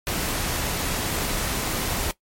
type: noise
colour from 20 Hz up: pink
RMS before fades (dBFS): -26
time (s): 0.07-2.11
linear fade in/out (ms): 0
effects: noise-tail reverb RT60 0.1 s tail -17 dB re dry + MP3 64 kbps